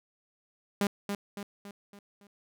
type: tone with echo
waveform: sawtooth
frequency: 201.8 Hz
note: G#3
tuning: 49 cents flat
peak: -21 dBFS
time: 0.81-0.87 s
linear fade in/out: 2 ms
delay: 280 ms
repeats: 5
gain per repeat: -6 dB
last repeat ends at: 2.27 s
effects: none

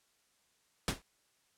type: noise with exponential decay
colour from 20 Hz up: pink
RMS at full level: -27 dBFS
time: 0.88-1.02 s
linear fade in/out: 1 ms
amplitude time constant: 30 ms
effects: white hiss -73 dBFS RMS until 1.57 s + low-pass 10000 Hz 12 dB/octave

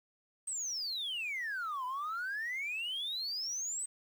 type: exponential two-way sweep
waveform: sine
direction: down then up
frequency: 8420 to 985 to 8310 Hz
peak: -33 dBFS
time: 0.47-3.86 s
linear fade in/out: 10 ms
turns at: 1.85 s
effects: tanh soft clip ceiling -33 dBFS + 10-bit

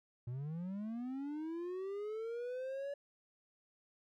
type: linear sweep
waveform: triangle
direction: up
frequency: 116.54 to 571 Hz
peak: -37 dBFS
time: 0.27-2.94 s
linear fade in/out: 5 ms
effects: none

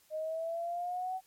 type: exponential sweep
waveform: sine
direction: up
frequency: 617 to 758 Hz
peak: -33 dBFS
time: 0.1-1.21 s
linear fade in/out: 50 ms
effects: white hiss -66 dBFS RMS until 1.26 s + MP3 64 kbps

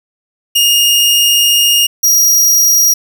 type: tone pair in turn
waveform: sawtooth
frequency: 2841 / 5710 Hz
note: F7 / F8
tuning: +29 / +37 cents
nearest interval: octave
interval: 1208 cents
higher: second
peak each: -4 dBFS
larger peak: neither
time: 0.55-1.87 / 2.03-2.94 s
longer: first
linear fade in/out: 10 ms
effects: none

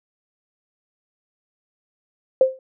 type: tone with exponential decay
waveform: sine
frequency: 523.3 Hz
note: C5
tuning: in tune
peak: -7 dBFS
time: 2.41-2.59 s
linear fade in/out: 2 ms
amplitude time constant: 39 ms
effects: none

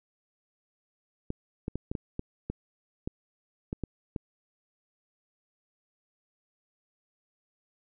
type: clicks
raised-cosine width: 3 ms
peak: -19 dBFS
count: 11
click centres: 1.304 / 1.681 / 1.756 / 1.915 / 1.952 / 2.194 / 2.5 / 3.075 / 3.729 / 3.837 / 4.162 s
effects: none

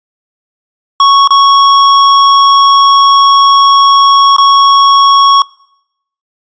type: tone with dropouts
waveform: square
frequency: 1108.7 Hz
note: C#6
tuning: in tune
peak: -3 dBFS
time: 1-5.42 s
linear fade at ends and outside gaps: 2 ms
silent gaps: 1.275-1.306 / 4.365-4.382 s
effects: noise-tail reverb RT60 0.8 s tail -24 dB re dry + resampled to 16000 Hz

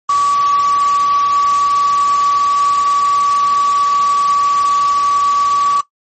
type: tone in noise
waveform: sine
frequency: 1142 Hz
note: D6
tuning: 49 cents flat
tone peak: -9 dBFS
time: 0.09-5.81 s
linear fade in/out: 5 ms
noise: white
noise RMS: -26 dBFS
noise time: 0.09-5.81 s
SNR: +14 dB
effects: noise-tail reverb RT60 0.1 s tail -17 dB re dry + MP3 32 kbps

